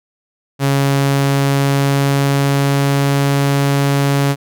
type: tone with pitch glide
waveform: sawtooth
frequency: 138.59 to 140.12 Hz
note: C#3 to C#3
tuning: 0 to +19 cents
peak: -8 dBFS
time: 0.59-4.36 s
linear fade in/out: 50 ms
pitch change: +19 cents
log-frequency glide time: 0.85-3.41 s
effects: none